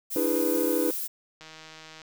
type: noise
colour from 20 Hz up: violet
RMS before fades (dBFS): -32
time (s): 0.1-1.08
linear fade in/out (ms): 20
type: chord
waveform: triangle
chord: E dominant seventh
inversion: third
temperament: just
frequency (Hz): 296.7 / 329.6 / 412 / 494.4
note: D4 / E4 / G#4 / B4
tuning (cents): +18 / 0 / -14 / +2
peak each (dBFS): -27 / -26 / -29 / -26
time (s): 0.16-0.91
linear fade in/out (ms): 2
type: click train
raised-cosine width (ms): 0.2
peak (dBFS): -28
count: 97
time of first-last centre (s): 1.41-2.018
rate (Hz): 158
effects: none